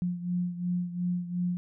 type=beating tone pair; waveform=sine; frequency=176.8 / 179.6 Hz; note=F3 / F3; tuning=+22 / +49 cents; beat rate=2.8 Hz; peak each=-29 / -34 dBFS; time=0.02-1.57 s; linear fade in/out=0 ms; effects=none